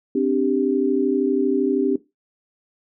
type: chord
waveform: sine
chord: C suspended second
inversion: none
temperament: just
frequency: 261.6 / 294.3 / 392.4 Hz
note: C4 / D4 / G4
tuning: 0 / +4 / +2 cents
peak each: -21 dBFS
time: 0.15-1.96 s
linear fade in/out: 5 ms
effects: noise-tail reverb RT60 0.2 s tail -17 dB re dry